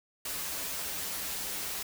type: noise with comb filter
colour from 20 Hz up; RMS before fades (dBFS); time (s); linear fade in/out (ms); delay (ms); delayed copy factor
white; -36; 0.25-1.83; 5; 8.4; -0.7
effects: none